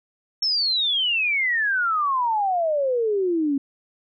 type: exponential sweep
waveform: sine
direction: down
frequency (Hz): 5450 to 270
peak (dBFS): -19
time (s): 0.42-3.58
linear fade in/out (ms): 5
effects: none